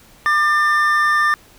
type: tone pair together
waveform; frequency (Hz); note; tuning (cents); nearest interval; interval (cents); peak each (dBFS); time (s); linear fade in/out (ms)
triangle; 1198.1 / 1792; D6 / A6; +34 / +31; perfect fifth; 697; -14; 0.26-1.34; 0
effects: pink hiss -48 dBFS RMS until 1.58 s